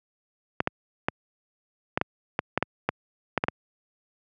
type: clicks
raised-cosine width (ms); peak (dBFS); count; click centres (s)
0.5; -7; 12; 0.604 / 0.674 / 1.085 / 1.975 / 2.014 / 2.391 / 2.576 / 2.626 / 2.89 / 3.377 / 3.439 / 3.484
effects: high-pass 100 Hz 12 dB/octave